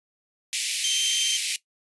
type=high-pass noise; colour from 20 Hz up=pink; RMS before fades=-27 dBFS; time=0.53-1.56 s; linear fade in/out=0 ms; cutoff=2200 Hz; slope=48 dB/octave
type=tone; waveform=30% pulse; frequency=3136 Hz; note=G7; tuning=in tune; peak=-20 dBFS; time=0.84-1.37 s; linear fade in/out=2 ms
effects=noise-tail reverb RT60 0.1 s tail -17 dB re dry + resampled to 24000 Hz